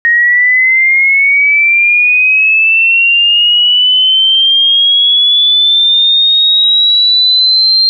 sine linear sweep, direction up, 1864.7 to 4186 Hz, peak -5 dBFS, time 0.05-7.89 s, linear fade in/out 0 ms, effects none

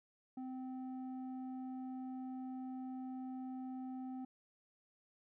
square tone with low-pass filter, 258.3 Hz, C4, 22 cents flat, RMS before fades -45 dBFS, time 0.37-4.25 s, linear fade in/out 5 ms, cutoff 570 Hz, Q 7.3, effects none

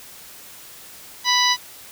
harmonic tone, 988 Hz, B5, in tune, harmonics 1 / 2 / 3 / 4 / 5 / 6, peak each -21 / -22 / -24 / -21 / -23 / -26 dBFS, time 1.24-1.57 s, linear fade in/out 50 ms, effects white hiss -42 dBFS RMS until 1.91 s

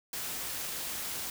white noise, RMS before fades -37 dBFS, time 0.13-1.3 s, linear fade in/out 2 ms, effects none

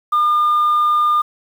sine tone, 1208 Hz, D6, 48 cents sharp, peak -10 dBFS, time 0.12-1.22 s, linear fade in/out 10 ms, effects tanh soft clip ceiling -10 dBFS + 7-bit

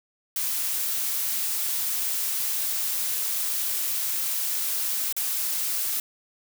blue noise with dropouts, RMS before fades -27 dBFS, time 0.36-6 s, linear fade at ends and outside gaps 2 ms, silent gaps 5.126-5.165 s, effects none

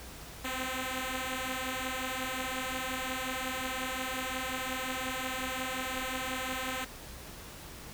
5% pulse beating tone pair, 256 / 261.6 Hz, C4 / C4, -38 / 0 cents, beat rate 5.6 Hz, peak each -25 dBFS, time 0.44-6.85 s, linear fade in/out 10 ms, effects added 60 Hz sine -53 dBFS peak until 7.93 s + pink hiss -47 dBFS RMS until 7.93 s

